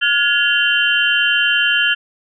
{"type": "tone cluster", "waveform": "sine", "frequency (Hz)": [1431, 1690, 2765, 3094], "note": ["F6", "G#6", "F7", "G7"], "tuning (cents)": [42, 30, -18, -23], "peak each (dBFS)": -18, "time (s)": [0.01, 1.95], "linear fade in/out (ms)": 20, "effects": []}